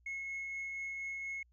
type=tone with tremolo; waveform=sine; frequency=2177 Hz; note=C#7; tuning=32 cents flat; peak=-35 dBFS; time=0.06-1.43 s; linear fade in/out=5 ms; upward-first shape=triangle; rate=4.2 Hz; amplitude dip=30%; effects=tanh soft clip ceiling -36 dBFS + added 60 Hz sine -65 dBFS peak until 1.52 s